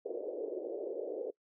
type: band-pass noise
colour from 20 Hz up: pink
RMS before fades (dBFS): -39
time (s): 0.05-1.31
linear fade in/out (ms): 10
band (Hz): 360 to 560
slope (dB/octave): 48
effects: noise-tail reverb RT60 0.1 s tail -23 dB re dry